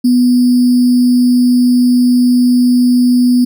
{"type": "tone with sample-and-hold", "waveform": "sine", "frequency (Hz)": 246.9, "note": "B3", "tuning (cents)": 0, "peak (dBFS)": -6, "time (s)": [0.04, 3.45], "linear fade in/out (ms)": 10, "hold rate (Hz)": 4900, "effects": []}